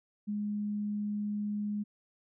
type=tone; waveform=sine; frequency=207.7 Hz; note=G#3; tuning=in tune; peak=-31 dBFS; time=0.27-1.84 s; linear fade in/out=20 ms; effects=none